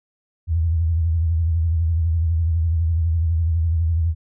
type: tone with vibrato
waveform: sine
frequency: 82.3 Hz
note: E2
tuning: 2 cents flat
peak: -16 dBFS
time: 0.47-4.15 s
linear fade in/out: 50 ms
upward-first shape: sine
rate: 12 Hz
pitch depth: 81 cents each way
effects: none